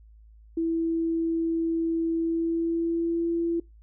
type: tone with pitch glide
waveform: sine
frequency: 329.6 to 336.9 Hz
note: E4 to E4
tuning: 0 to +38 cents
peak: -23 dBFS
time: 0.57-3.6 s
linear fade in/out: 5 ms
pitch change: +38 cents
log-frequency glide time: 2.16-3.29 s
effects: noise-tail reverb RT60 0.2 s tail -23 dB re dry + added 54 Hz sine -49 dBFS peak until 3.82 s